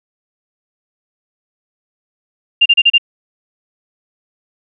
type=tone bursts; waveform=sine; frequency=2794 Hz; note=F7; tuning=in tune; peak=-5 dBFS; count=5; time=2.61-2.982 s; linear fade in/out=10 ms; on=48 ms; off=33 ms; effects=none